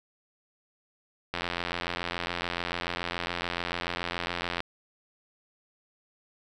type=click train; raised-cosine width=0.3 ms; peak=-14 dBFS; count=285; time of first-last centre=1.34-4.604 s; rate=87 Hz; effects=none